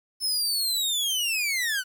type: linear sweep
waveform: sawtooth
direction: down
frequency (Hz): 5274 to 1451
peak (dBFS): -21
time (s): 0.2-1.84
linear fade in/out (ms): 50
effects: 10-bit